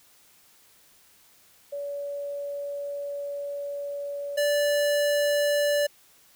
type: tone pair in turn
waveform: sine / square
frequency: 570 / 582.3 Hz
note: C#5 / D5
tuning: +48 / -15 cents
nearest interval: unison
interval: 37 cents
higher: second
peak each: -30 / -22 dBFS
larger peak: second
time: 1.72-4.37 / 4.37-5.87 s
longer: first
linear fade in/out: 10 ms
effects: white hiss -58 dBFS RMS until 6.35 s